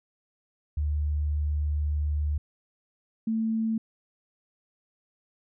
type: tone pair in turn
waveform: sine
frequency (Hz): 74.4 / 222.9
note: D2 / A3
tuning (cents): +23 / +23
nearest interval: octave + perfect fifth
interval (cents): 1900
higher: second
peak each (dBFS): -24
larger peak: neither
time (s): 0.77-2.38 / 3.27-3.78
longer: first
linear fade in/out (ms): 5
effects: none